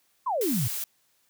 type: exponential sweep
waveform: sine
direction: down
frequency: 1108 to 102.1 Hz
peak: -24 dBFS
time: 0.26-0.68 s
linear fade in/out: 10 ms
type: noise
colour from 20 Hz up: blue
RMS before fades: -32 dBFS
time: 0.41-0.84 s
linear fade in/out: 2 ms
effects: white hiss -68 dBFS RMS until 1.29 s + high-pass 60 Hz 12 dB/octave